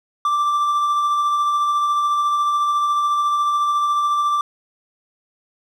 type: tone with tremolo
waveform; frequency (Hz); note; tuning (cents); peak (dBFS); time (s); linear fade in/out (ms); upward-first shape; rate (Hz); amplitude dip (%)
triangle; 1174.7; D6; 0; -13; 0.25-4.41; 2; sine; 14; 25
effects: none